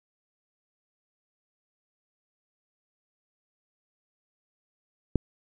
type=click; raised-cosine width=3 ms; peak=-9 dBFS; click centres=5.157 s; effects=none